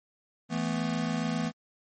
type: chord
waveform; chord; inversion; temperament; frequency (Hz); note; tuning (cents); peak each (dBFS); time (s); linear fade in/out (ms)
square; E suspended fourth; none; just; 164.81 / 219.8 / 247.2; E3 / A3 / B3; 0 / -2 / +2; -33; 0.49-1.52; 50
effects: MP3 32 kbps